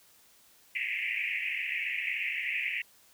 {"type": "band-pass noise", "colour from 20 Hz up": "white", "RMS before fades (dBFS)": -33, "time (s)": [0.75, 2.82], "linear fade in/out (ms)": 5, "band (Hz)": [1900, 2700], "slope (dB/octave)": 96, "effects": ["white hiss -61 dBFS RMS until 3.13 s"]}